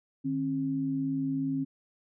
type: tone pair together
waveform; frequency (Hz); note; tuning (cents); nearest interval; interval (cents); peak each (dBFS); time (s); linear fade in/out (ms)
sine; 152.77 / 269.7; D#3 / C#4; -31 / -47; minor seventh; 984; -35 / -28; 0.24-1.65; 20
effects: none